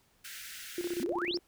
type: high-pass noise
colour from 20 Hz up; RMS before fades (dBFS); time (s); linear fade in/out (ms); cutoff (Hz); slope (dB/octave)
pink; -45; 0.24-1.04; 10; 1400; 96
type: tone with tremolo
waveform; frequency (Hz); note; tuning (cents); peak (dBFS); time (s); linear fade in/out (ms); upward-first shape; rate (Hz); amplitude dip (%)
sine; 349.2; F4; 0; -30; 0.78-1.39; 2; square; 16; 75
type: exponential sweep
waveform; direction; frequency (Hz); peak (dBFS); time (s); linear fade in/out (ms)
sine; up; 207.7 to 5560; -33; 1-1.37; 2
effects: pink hiss -68 dBFS RMS until 1.47 s